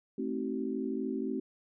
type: chord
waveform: sine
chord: A diminished seventh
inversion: none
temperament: just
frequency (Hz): 220 / 264 / 316.8 / 380.2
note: A3 / C4 / Eb4 / Gb4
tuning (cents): 0 / +16 / +31 / +47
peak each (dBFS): -37 / -35 / -40 / -37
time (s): 0.18-1.4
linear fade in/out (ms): 5
effects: none